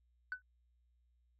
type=tone with exponential decay; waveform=sine; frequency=1500 Hz; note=F#6; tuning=23 cents sharp; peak=-32 dBFS; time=0.32-0.42 s; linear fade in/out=1 ms; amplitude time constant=20 ms; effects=tanh soft clip ceiling -32 dBFS + added 60 Hz sine -70 dBFS peak until 1.39 s